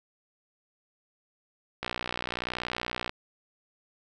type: click train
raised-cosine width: 0.3 ms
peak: -15 dBFS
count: 78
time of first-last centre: 1.83-3.094 s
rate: 60.9 Hz
effects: none